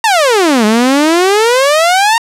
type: exponential two-way sweep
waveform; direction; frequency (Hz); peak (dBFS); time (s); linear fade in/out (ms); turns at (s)
sawtooth; down then up; 936 to 207.7 to 936; -3; 0.04-2.18; 2; 0.65
effects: low-pass 10000 Hz 12 dB/octave